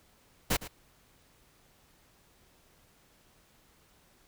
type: noise with echo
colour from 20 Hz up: pink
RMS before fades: -27 dBFS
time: 0.5-0.57 s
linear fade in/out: 10 ms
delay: 110 ms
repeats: 1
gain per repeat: -15 dB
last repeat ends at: 0.68 s
effects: pink hiss -64 dBFS RMS until 4.27 s